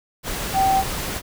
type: tone in noise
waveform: sine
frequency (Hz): 772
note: G5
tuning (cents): -27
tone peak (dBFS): -15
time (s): 0.53-0.84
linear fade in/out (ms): 50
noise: pink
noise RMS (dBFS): -27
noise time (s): 0.23-1.22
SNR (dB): +9
effects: none